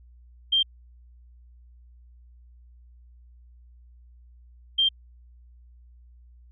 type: tone bursts at uneven times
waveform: sine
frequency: 3173 Hz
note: G7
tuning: 20 cents sharp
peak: -18 dBFS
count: 2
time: 0.52-0.63 / 4.78-4.89 s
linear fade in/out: 10 ms
effects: added 60 Hz sine -49 dBFS peak until 6.51 s